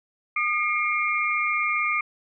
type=tone cluster; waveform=sine; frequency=1218 / 2149 / 2364 Hz; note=D#6 / C7 / D7; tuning=-37 / +46 / +11 cents; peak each=-26 / -25 / -27 dBFS; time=0.36-2.01 s; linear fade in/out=5 ms; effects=none